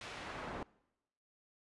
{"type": "noise with band-pass filter sweep", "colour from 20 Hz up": "brown", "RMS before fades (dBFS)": -45, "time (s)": [0.01, 0.63], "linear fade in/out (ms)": 2, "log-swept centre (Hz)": [3400, 850], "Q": 0.72, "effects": ["noise-tail reverb RT60 0.9 s tail -23 dB re dry", "resampled to 24000 Hz"]}